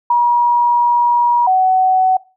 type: tone pair in turn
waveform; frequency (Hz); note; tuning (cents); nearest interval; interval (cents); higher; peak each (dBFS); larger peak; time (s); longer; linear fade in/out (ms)
sine; 958 / 749.5; A#5 / F#5; +47 / +22; major third; 425; first; -9; neither; 0.1-1.47 / 1.47-2.17; first; 5
effects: noise-tail reverb RT60 0.3 s tail -21 dB re dry